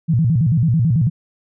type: tone with vibrato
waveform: sine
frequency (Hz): 138.59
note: C#3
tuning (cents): 0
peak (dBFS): -12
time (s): 0.08-1.1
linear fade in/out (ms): 20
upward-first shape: square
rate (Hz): 9.1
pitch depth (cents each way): 290
effects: none